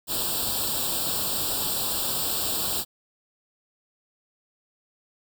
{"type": "noise with comb filter", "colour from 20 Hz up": "white", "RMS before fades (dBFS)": -27, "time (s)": [0.07, 2.85], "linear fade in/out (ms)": 50, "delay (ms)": 0.24, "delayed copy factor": 1, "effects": []}